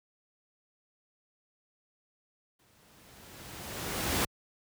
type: noise with exponential growth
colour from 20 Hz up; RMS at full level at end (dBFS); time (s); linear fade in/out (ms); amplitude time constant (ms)
pink; -27; 2.59-4.25; 5; 360
effects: high-pass 60 Hz 12 dB/octave